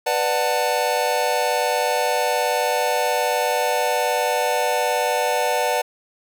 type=chord; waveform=square; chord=B minor seventh; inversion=none; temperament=just; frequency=493.9 / 592.7 / 740.8 / 889 Hz; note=B4 / D5 / F#5 / A5; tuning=0 / +16 / +2 / +18 cents; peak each=-25 dBFS; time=0.06-5.82 s; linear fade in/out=10 ms; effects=none